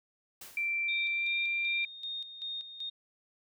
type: noise with exponential decay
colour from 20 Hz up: white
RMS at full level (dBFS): -44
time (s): 0.41-0.87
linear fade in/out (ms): 5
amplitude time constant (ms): 100
type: tone with pitch glide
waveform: sine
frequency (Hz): 2349 to 2372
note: D7 to D7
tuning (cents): 0 to +17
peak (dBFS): -29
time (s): 0.57-1.85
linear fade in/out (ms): 2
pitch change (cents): +17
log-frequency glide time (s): 1.12-1.28
type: tone with tremolo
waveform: sine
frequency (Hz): 3690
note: A#7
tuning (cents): -18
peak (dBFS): -35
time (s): 0.88-2.9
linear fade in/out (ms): 10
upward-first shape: square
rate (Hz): 2.6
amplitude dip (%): 65
effects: none